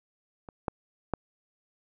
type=clicks; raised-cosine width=1 ms; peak=-29 / -14 / -13 dBFS; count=3; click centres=0.488 / 0.682 / 1.137 s; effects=none